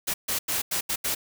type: noise bursts at uneven times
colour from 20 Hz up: white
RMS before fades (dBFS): -27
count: 6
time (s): 0.07-0.14 / 0.28-0.39 / 0.48-0.62 / 0.71-0.81 / 0.89-0.96 / 1.04-1.15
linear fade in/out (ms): 10
effects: none